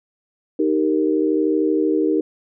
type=chord; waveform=sine; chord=Eb major; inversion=none; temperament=equal with one note detuned; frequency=311.1 / 392 / 464.8 Hz; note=Eb4 / G4 / Bb4; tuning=0 / 0 / -5 cents; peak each=-18 / -21 / -22 dBFS; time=0.59-2.21 s; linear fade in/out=5 ms; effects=none